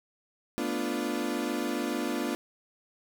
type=chord; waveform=35% pulse; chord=B half-diminished seventh; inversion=third; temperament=equal; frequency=220 / 246.9 / 293.7 / 349.2 Hz; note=A3 / B3 / D4 / F4; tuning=0 / 0 / 0 / 0 cents; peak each=-36 / -32 / -32 / -33 dBFS; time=0.58-2.35 s; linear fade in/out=0 ms; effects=none